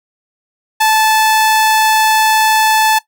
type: tone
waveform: sawtooth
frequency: 873 Hz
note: A5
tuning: 14 cents flat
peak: -5 dBFS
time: 0.8-2.99 s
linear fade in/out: 10 ms
effects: noise-tail reverb RT60 0.1 s tail -17 dB re dry